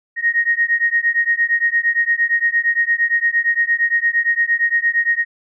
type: beating tone pair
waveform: sine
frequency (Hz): 1864.7 / 1873.4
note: A#6 / A#6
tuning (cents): 0 / +8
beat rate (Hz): 8.7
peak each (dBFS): -17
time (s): 0.16-5.25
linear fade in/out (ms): 50
effects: none

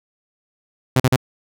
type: tone bursts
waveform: sawtooth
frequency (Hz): 128.9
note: C3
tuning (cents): -26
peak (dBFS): -8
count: 3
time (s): 0.96-1.162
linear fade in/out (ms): 5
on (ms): 40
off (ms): 41
effects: none

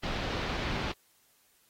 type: low-pass noise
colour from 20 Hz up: pink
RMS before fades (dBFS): -34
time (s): 0.03-0.92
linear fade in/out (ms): 5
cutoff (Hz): 4400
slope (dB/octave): 24
effects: white hiss -67 dBFS RMS until 1.69 s + AAC 48 kbps

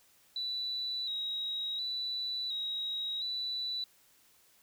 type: tone with vibrato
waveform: sine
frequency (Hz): 3889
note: B7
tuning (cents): -27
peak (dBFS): -33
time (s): 0.36-3.84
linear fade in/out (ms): 2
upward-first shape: square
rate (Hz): 0.7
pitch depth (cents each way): 34
effects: white hiss -65 dBFS RMS until 4.62 s

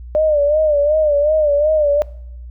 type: tone with vibrato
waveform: sine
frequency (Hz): 599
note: D5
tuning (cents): +34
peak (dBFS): -11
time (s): 0.15-2.02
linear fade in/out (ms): 0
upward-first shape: sine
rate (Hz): 2.7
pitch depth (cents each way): 81
effects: noise-tail reverb RT60 0.7 s tail -22 dB re dry + added 60 Hz sine -30 dBFS peak until 2.5 s

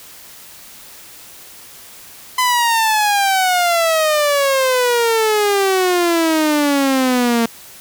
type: exponential sweep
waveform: sawtooth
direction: down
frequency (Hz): 1018 to 228.3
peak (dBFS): -9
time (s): 2.38-7.46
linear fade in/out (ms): 5
effects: white hiss -39 dBFS RMS until 7.8 s

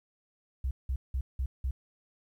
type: tone bursts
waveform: sine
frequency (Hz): 65.1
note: C2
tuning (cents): -8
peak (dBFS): -28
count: 5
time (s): 0.64-1.71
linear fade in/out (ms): 5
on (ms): 70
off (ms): 180
effects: 11-bit

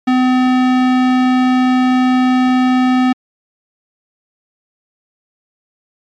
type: tone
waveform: square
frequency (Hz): 254.4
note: C4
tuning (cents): -48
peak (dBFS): -10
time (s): 0.07-3.13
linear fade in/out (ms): 10
effects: low-pass 3000 Hz 12 dB/octave + MP3 64 kbps

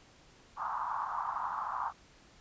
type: band-pass noise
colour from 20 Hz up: white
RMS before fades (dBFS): -36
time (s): 0.56-1.93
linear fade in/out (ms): 50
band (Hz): 850 to 1200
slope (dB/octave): 48
effects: pink hiss -60 dBFS RMS until 2.4 s + resampled to 16000 Hz

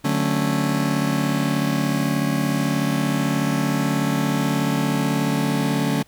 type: chord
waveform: 40% pulse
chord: D major seventh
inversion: none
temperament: just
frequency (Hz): 146.83 / 183.54 / 220.2 / 275.3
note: D3 / F#3 / A3 / C#4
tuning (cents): 0 / -14 / +2 / -12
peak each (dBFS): -23 / -26 / -24 / -23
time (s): 0.04-6.03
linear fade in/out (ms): 10
effects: pink hiss -56 dBFS RMS until 6.07 s

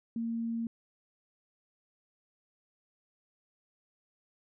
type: tone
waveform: sine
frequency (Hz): 230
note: A#3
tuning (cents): -23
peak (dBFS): -31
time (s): 0.16-0.67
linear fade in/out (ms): 2
effects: none

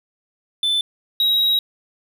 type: tone pair in turn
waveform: triangle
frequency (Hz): 3520 / 3829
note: A7 / A#7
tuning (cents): 0 / +46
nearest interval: minor second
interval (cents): 146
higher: second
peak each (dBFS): -15 / -13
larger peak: second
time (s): 0.63-0.81 / 1.2-1.59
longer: second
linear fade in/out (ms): 2
effects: none

